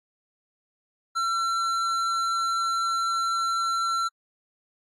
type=tone with hard clipping; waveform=triangle; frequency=1352 Hz; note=E6; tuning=43 cents sharp; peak=-25 dBFS; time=1.15-4.09 s; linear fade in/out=20 ms; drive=14 dB; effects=AAC 64 kbps